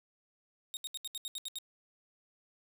sawtooth tone bursts, 3729 Hz, A#7, in tune, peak -34 dBFS, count 9, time 0.74-1.585 s, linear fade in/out 0 ms, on 29 ms, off 73 ms, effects none

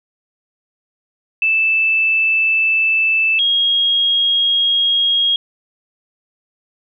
sine tone pair in turn, 2637 / 3272 Hz, E7 / G#7, 0 / -26 cents, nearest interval major third, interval 374 cents, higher second, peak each -12 dBFS, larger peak neither, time 1.42-3.39 / 3.39-5.36 s, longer neither, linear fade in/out 2 ms, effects none

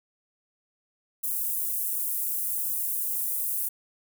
pink high-pass noise, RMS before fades -29 dBFS, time 1.23-3.69 s, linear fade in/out 10 ms, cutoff 11000 Hz, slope 24 dB/octave, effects none

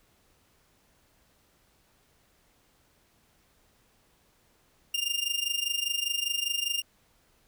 sawtooth tone with amplitude modulation, 2805 Hz, F7, 7 cents sharp, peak -21 dBFS, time 4.94-6.82 s, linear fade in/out 5 ms, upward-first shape sine, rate 25 Hz, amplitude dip 80%, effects pink hiss -66 dBFS RMS until 7.47 s

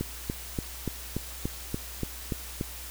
click train, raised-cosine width 3 ms, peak -16 dBFS, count 10, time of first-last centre 0.01-2.611 s, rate 3.46 Hz, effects added 60 Hz sine -43 dBFS peak until 2.9 s + white hiss -42 dBFS RMS until 2.9 s

